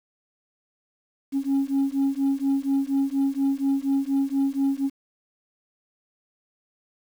sine beating tone pair, 272.2 / 276.4 Hz, C#4 / C#4, -31 / -5 cents, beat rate 4.2 Hz, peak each -22 dBFS, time 1.32-4.9 s, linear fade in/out 50 ms, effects tanh soft clip ceiling -17 dBFS + 8-bit

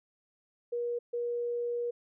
sine tone bursts at uneven times, 478 Hz, A#4, 43 cents sharp, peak -30 dBFS, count 2, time 0.72-0.99 / 1.13-1.91 s, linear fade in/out 10 ms, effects none

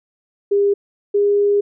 sine tone pair in turn, 403.1 / 407.3 Hz, G4 / G#4, +48 / -34 cents, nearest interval unison, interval 18 cents, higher second, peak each -12 dBFS, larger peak neither, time 0.51-0.74 / 1.14-1.61 s, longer second, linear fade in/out 10 ms, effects none

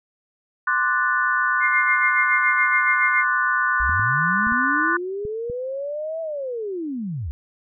sine chord, D dominant seventh, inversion third, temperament equal, 1046.5 / 1174.7 / 1480 / 1760 Hz, C6 / D6 / F#6 / A6, 0 / 0 / 0 / 0 cents, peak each -25 / -25 / -20 / -26 dBFS, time 0.67-4.97 s, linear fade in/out 5 ms
sine tone with tremolo, 2114 Hz, C7, 17 cents sharp, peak -17 dBFS, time 1.6-3.25 s, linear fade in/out 50 ms, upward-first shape sine, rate 7.1 Hz, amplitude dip 70%
sine linear two-way sweep, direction up then down, 52.5 to 659.3 to 60.8 Hz, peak -25 dBFS, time 3.8-7.31 s, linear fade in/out 0 ms, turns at 6.21 s
clicks, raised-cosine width 5 ms, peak -23 dBFS, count 6, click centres 3.895 / 3.996 / 4.47 / 4.522 / 5.252 / 5.499 s
effects none

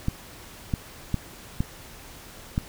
clicks, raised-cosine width 5 ms, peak -11 dBFS, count 5, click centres 0.084 / 0.738 / 1.143 / 1.605 / 2.579 s, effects pink hiss -45 dBFS RMS until 2.68 s

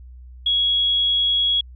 sine tone, 3330 Hz, G#7, 4 cents sharp, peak -16 dBFS, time 0.46-1.61 s, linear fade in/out 5 ms, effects added 62 Hz sine -38 dBFS peak until 1.75 s

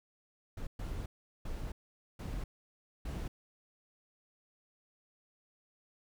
brown noise bursts at uneven times, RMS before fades -39 dBFS, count 5, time 0.57-0.67 / 0.79-1.06 / 1.45-1.72 / 2.19-2.44 / 3.05-3.28 s, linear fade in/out 5 ms, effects none

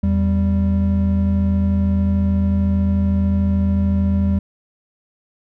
triangle tone pair together, 82.41 / 196 Hz, E2 / G3, 0 / 0 cents, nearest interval octave + minor third, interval 1500 cents, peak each -15 dBFS, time 0.03-4.39 s, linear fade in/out 5 ms, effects none

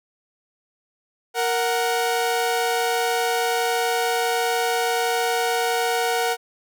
sawtooth tone pair together, 466.2 / 740 Hz, A#4 / F#5, 0 / 0 cents, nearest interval minor sixth, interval 800 cents, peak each -19 dBFS, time 1.34-6.37 s, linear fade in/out 50 ms, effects none

